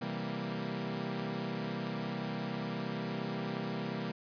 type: chord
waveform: sawtooth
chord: C dominant seventh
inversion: none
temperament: equal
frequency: 130.81 / 164.81 / 196 / 233.1 Hz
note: C3 / E3 / G3 / Bb3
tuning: 0 / 0 / 0 / 0 cents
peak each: -39 / -37 / -36 / -36 dBFS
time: 0.01-4.12 s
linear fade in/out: 10 ms
effects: resampled to 11025 Hz